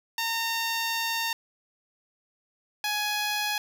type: tone pair in turn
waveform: 10% pulse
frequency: 915 / 836.3 Hz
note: A#5 / G#5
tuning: -32 / +12 cents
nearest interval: major second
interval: 156 cents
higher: first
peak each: -18 dBFS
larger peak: neither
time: 0.18-1.33 / 2.84-3.58 s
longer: first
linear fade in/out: 2 ms
effects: none